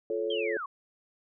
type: chord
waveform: sine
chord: F augmented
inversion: none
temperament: equal with one note detuned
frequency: 349.2 / 437.2 / 554.4 Hz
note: F4 / A4 / C#5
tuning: 0 / -11 / 0 cents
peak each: -35 / -30 / -34 dBFS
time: 0.1-0.57 s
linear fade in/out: 2 ms
type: linear sweep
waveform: sine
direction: down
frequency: 3263 to 1046.5 Hz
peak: -33 dBFS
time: 0.3-0.66 s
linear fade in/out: 5 ms
effects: none